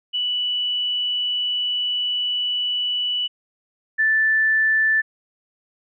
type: tone pair in turn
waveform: sine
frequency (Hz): 2960 / 1760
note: F#7 / A6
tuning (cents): 0 / 0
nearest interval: major sixth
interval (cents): 900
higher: first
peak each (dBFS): -20 / -15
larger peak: second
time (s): 0.13-3.28 / 3.98-5.02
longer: first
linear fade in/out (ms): 20
effects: none